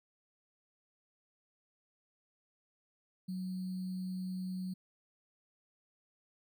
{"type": "tone with sample-and-hold", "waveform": "sine", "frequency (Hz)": 185, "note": "F#3", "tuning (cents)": 0, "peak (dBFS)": -36, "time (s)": [3.28, 4.74], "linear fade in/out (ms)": 10, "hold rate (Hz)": 4410, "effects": []}